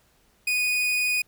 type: tone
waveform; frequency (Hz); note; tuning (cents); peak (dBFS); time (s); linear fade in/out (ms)
40% pulse; 2478; D#7; -8; -21; 0.47-1.22; 5
effects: pink hiss -63 dBFS RMS until 1.27 s